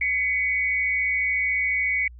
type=tone pair together; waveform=sine; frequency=2020 / 2234 Hz; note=B6 / C#7; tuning=+39 / +13 cents; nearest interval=major second; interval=174 cents; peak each=-26 / -22 dBFS; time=0.01-2.08 s; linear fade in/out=5 ms; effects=added 60 Hz sine -41 dBFS peak until 2.19 s